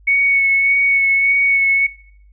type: tone with vibrato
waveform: sine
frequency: 2217 Hz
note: C#7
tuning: in tune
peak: -11 dBFS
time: 0.07-1.87 s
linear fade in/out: 10 ms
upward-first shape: sine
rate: 1.7 Hz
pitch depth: 16 cents each way
effects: noise-tail reverb RT60 0.6 s tail -20 dB re dry + added 50 Hz sine -44 dBFS peak until 2.32 s